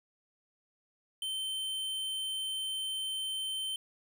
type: tone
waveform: square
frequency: 3097 Hz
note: G7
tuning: 22 cents flat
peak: -34 dBFS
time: 1.22-3.76 s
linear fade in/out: 2 ms
effects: none